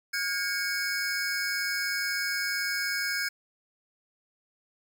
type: tone cluster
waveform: square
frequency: 1431 / 1623 / 2224 / 5160 Hz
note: F6 / G#6 / C#7 / E8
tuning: +42 / -40 / +5 / -38 cents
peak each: -36 / -32 / -35 / -35 dBFS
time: 0.13-3.29 s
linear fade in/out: 10 ms
effects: none